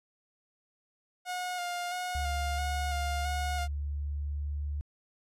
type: tone with vibrato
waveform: sawtooth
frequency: 715 Hz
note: F5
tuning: 41 cents sharp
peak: -29 dBFS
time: 1.25-3.68 s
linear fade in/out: 50 ms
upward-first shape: square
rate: 1.5 Hz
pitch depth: 22 cents each way
type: tone with pitch glide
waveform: sine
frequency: 71.5 to 72.83 Hz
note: D2 to D2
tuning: -46 to -14 cents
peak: -31 dBFS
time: 2.15-4.81 s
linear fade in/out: 0 ms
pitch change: +32 cents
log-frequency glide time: 3.02-4.66 s
effects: low-pass 12000 Hz 12 dB/octave